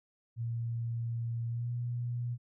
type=tone with pitch glide; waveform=sine; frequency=116.54 to 120.65 Hz; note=A#2 to B2; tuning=0 to -40 cents; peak=-32 dBFS; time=0.36-2.38 s; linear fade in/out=50 ms; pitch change=+60 cents; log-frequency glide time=1.48-1.71 s; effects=none